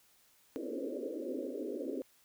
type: band-pass noise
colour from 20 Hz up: pink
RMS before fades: -39 dBFS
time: 0.56-2.02 s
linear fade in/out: 0 ms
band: 250 to 570 Hz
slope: 96 dB/octave
effects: white hiss -67 dBFS RMS until 2.24 s